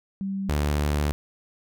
sine / sawtooth tone pair in turn, 194.6 / 73.65 Hz, G3 / D2, -12 / +6 cents, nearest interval octave + perfect fourth, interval 1682 cents, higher first, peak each -26 / -18 dBFS, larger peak second, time 0.21-0.49 / 0.49-1.12 s, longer second, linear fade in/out 0 ms, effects none

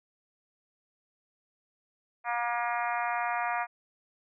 harmonic tone with a mistuned harmonic, 238 Hz, A#3, 36 cents sharp, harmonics 3 / 4 / 5 / 6 / 7 / 8 / 9 / 10, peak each -32 / -34 / -36 / -38 / -39 / -40 / -41 / -42 dBFS, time 2.24-3.67 s, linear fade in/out 50 ms, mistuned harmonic 10, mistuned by +24 cents, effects none

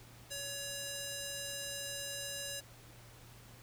square tone with band-pass filter, 563 Hz, C#5, 27 cents sharp, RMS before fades -42 dBFS, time 0.3-2.61 s, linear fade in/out 20 ms, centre 7600 Hz, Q 0.77, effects added 118 Hz sine -57 dBFS peak until 3.62 s + pink hiss -58 dBFS RMS until 3.62 s

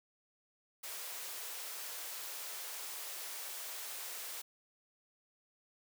white high-pass noise, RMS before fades -44 dBFS, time 0.83-4.42 s, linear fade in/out 10 ms, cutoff 420 Hz, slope 24 dB/octave, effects none

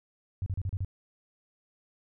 sine tone bursts, 95 Hz, F#2, 46 cents sharp, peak -28 dBFS, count 6, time 0.42-0.847 s, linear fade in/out 0 ms, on 42 ms, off 35 ms, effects none

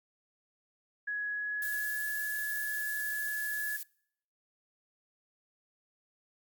sine tone with pitch glide, 1676 to 1705.3 Hz, G#6 to G#6, +15 to +45 cents, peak -32 dBFS, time 1.07-3.77 s, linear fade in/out 10 ms, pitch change +30 cents, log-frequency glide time 1.31-2.02 s
violet noise, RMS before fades -40 dBFS, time 1.62-3.83 s, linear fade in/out 2 ms
effects noise-tail reverb RT60 0.7 s tail -25 dB re dry + Opus 48 kbps

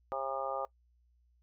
harmonic tone, 134.8 Hz, C#3, 48 cents flat, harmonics 3 / 4 / 5 / 6 / 7 / 8 / 9, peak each -47 / -37 / -42 / -39 / -44 / -51 / -40 dBFS, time 0.12-0.65 s, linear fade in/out 0 ms, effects noise-tail reverb RT60 0.1 s tail -21 dB re dry + added 60 Hz sine -66 dBFS peak until 1.42 s

